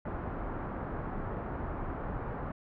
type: low-pass noise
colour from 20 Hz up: pink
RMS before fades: -37 dBFS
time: 0.05-2.52 s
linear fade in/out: 5 ms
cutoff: 1400 Hz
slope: 24 dB/octave
effects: none